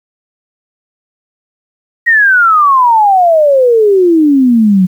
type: exponential sweep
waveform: sine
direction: down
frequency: 1907 to 178.6 Hz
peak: -4 dBFS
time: 2.06-4.87 s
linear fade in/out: 20 ms
effects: 7-bit